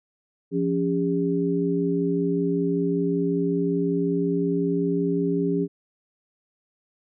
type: tone cluster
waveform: sine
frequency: 173.6 / 278.9 / 404 Hz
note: F3 / C#4 / G#4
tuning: -10 / +11 / -48 cents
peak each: -25 dBFS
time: 0.51-5.68 s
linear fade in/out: 50 ms
effects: none